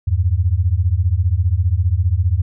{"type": "beating tone pair", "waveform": "sine", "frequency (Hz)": [82, 97], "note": ["E2", "G2"], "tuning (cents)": [-9, -18], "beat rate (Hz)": 15, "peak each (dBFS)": -16, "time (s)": [0.07, 2.42], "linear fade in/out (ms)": 10, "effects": []}